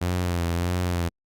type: tone with vibrato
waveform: sawtooth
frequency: 87.5 Hz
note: F2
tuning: 4 cents sharp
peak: -19 dBFS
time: 0.01-1.09 s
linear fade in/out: 10 ms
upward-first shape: sine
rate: 1.6 Hz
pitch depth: 50 cents each way
effects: Opus 48 kbps